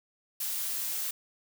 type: noise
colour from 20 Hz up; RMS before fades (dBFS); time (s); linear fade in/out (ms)
blue; -33; 0.4-1.11; 5
effects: none